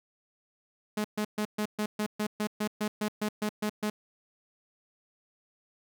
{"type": "tone bursts", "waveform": "sawtooth", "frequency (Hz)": 211.4, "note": "G#3", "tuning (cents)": 31, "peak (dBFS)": -24, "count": 15, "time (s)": [0.97, 3.9], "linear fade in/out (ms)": 5, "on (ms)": 74, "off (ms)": 130, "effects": []}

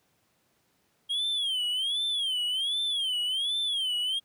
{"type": "tone with vibrato", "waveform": "triangle", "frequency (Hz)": 3222, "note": "G7", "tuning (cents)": 47, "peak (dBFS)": -25, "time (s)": [1.09, 4.2], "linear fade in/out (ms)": 20, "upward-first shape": "sine", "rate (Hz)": 1.3, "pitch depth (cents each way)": 170, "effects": ["pink hiss -70 dBFS RMS until 4.24 s", "high-pass 100 Hz 12 dB/octave"]}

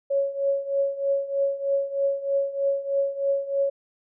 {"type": "tone with tremolo", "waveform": "sine", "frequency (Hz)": 554.4, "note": "C#5", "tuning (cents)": 0, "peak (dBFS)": -18, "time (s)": [0.1, 3.7], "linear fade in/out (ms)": 10, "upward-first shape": "triangle", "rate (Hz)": 3.2, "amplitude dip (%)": 85, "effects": []}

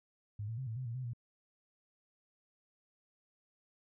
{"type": "tone with pitch steps", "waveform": "sine", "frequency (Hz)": [104.1, 113.4, 131.6, 111.5, 128.9, 116.2, 128.7, 119], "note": ["G#2", "A#2", "C3", "A2", "C3", "A#2", "C3", "A#2"], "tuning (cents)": [5, -47, 10, 23, -26, -5, -28, 36], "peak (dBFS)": -37, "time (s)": [0.39, 1.134], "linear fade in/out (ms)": 5, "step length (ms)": 93, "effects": []}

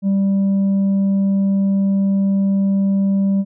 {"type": "tone with tanh clipping", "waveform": "sine", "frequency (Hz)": 196, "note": "G3", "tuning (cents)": 0, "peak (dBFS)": -14, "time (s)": [0.02, 3.45], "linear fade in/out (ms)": 50, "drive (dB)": 3, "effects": []}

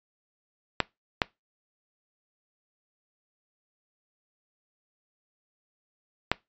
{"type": "clicks", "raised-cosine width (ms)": 0.3, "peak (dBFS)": -5, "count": 3, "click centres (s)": [0.803, 1.218, 6.316], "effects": ["noise-tail reverb RT60 0.2 s tail -22 dB re dry", "resampled to 16000 Hz"]}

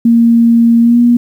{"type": "tone with pitch glide", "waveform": "sine", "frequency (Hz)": [232.5, 239.5], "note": ["A#3", "A#3"], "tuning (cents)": [-4, 47], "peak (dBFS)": -4, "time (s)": [0.05, 1.17], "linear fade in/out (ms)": 5, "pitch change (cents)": 51, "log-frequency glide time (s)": [0.81, 0.99], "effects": ["7-bit"]}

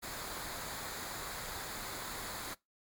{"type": "noise with comb filter", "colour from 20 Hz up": "pink", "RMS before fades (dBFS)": -42, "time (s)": [0.02, 2.55], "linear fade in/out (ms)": 20, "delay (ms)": 0.35, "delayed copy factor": -0.55, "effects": ["noise-tail reverb RT60 0.2 s tail -23 dB re dry", "MP3 96 kbps"]}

